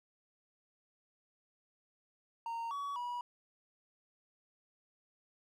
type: tone with pitch steps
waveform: triangle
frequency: 923 / 1130 / 970 Hz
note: A#5 / C#6 / B5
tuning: -17 / +33 / -31 cents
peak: -35 dBFS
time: 2.46-3.21 s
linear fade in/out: 2 ms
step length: 250 ms
effects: none